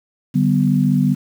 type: chord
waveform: sine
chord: G major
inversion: second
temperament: equal with one note detuned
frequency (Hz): 146.83 / 191.74 / 246.9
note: D3 / G3 / B3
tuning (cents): 0 / -38 / 0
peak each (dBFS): -17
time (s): 0.34-1.15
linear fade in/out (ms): 20
effects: 7-bit